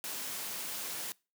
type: noise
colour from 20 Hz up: white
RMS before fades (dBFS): -39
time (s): 0.04-1.12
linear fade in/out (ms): 0
effects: noise-tail reverb RT60 0.3 s tail -24 dB re dry + high-pass 150 Hz 12 dB/octave